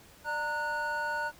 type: tone cluster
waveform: triangle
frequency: 596 / 919 / 1465 Hz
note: D5 / A#5 / F#6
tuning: +25 / -25 / -18 cents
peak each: -37 / -32 / -31 dBFS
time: 0.24-1.32 s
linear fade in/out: 50 ms
effects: pink hiss -56 dBFS RMS until 1.39 s